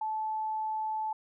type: tone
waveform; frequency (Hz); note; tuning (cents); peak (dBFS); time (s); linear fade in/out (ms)
sine; 870; A5; -20; -30; 0.01-1.13; 5
effects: none